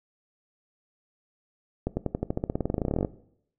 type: accelerating click train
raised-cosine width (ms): 2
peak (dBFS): -13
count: 25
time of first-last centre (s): 1.87-3.048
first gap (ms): 100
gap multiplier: 0.93
effects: noise-tail reverb RT60 0.7 s tail -18 dB re dry